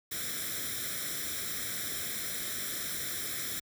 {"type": "noise with comb filter", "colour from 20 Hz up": "white", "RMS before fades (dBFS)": -36, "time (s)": [0.11, 3.6], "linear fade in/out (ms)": 10, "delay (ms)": 0.54, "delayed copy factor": 0.8, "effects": ["high-pass 60 Hz 12 dB/octave"]}